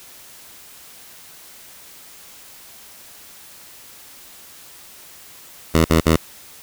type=tone bursts; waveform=10% pulse; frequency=81 Hz; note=E2; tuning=30 cents flat; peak=-4 dBFS; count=3; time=5.74-6.166 s; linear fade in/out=10 ms; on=110 ms; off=48 ms; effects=white hiss -43 dBFS RMS until 6.62 s